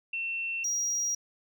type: tone pair in turn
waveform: sine / triangle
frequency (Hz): 2700 / 5721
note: E7 / F8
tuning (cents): +41 / +41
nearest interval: octave + minor second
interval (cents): 1300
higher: second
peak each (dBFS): -30 / -26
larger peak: second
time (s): 0.13-0.64 / 0.64-1.15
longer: neither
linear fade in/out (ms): 5
effects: none